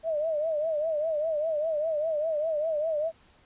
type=tone with vibrato; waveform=sine; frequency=622.3 Hz; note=D#5; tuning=in tune; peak=-25 dBFS; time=0.03-3.12 s; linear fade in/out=50 ms; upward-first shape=triangle; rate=5 Hz; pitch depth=120 cents each way; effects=pink hiss -60 dBFS RMS until 3.45 s + resampled to 8000 Hz